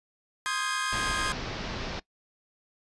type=chord; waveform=sawtooth; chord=Ab major seventh; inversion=first; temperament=equal with one note detuned; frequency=1046.5 / 1244.5 / 1592.6 / 1661.2 Hz; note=C6 / Eb6 / G6 / Ab6; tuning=0 / 0 / +27 / 0 cents; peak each=-30 dBFS; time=0.46-1.32 s; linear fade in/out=0 ms
type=low-pass noise; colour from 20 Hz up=pink; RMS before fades=-35 dBFS; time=0.92-2 s; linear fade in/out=10 ms; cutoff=5600 Hz; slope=48 dB/octave
effects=noise-tail reverb RT60 0.1 s tail -21 dB re dry + resampled to 24000 Hz